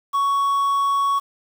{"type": "tone with quantisation", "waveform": "triangle", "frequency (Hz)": 1115, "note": "C#6", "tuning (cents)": 10, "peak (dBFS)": -15, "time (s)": [0.13, 1.2], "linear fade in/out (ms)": 20, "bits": 7, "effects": []}